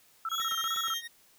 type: tone bursts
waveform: sine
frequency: 1326 Hz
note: E6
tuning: 10 cents sharp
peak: -30 dBFS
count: 11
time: 0.25-0.939 s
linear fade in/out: 2 ms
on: 39 ms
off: 26 ms
type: tone with vibrato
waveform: 35% pulse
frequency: 3267 Hz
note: G#7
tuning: 29 cents flat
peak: -30 dBFS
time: 0.29-1.02 s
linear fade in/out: 50 ms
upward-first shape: sine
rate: 2.6 Hz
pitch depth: 45 cents each way
type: click train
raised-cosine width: 0.3 ms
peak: -29 dBFS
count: 5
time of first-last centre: 0.4-0.883 s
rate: 8.28 Hz
type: tone with tremolo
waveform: 25% pulse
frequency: 1864.7 Hz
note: A#6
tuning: in tune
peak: -34 dBFS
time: 0.4-1.08 s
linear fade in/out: 10 ms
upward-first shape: triangle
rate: 11 Hz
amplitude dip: 70%
effects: white hiss -62 dBFS RMS until 1.38 s